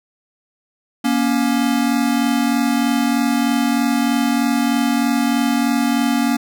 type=tone pair together; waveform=square; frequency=236.8 / 280 Hz; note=A#3 / C#4; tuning=+27 / +18 cents; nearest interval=minor third; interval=291 cents; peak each=-18 / -19 dBFS; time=1.04-6.37 s; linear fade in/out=10 ms; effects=none